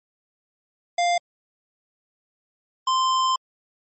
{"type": "tone pair in turn", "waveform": "square", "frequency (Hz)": [698.5, 1041.1], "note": ["F5", "C6"], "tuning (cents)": [0, -9], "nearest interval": "perfect fifth", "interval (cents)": 691, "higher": "second", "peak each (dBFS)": -19, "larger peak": "neither", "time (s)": [[0.98, 1.18], [2.87, 3.36]], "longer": "second", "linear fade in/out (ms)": 5, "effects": ["MP3 32 kbps"]}